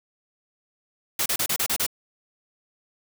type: noise bursts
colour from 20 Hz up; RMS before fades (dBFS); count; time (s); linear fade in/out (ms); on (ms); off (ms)
white; -24; 7; 1.19-1.865; 5; 69; 32
effects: none